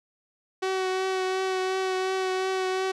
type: tone with vibrato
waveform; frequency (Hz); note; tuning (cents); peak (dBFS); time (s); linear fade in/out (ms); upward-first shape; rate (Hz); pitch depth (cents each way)
sawtooth; 376.3; F#4; +29; -21; 0.62-2.92; 10; triangle; 2.8; 19
effects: low-pass 6000 Hz 12 dB/octave